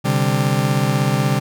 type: chord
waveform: 40% pulse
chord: C suspended second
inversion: none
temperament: just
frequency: 130.81 / 147.16 / 196.22 Hz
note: C3 / D3 / G3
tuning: 0 / +4 / +2 cents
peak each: -18 / -19 / -21 dBFS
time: 0.04-1.4 s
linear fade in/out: 20 ms
effects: none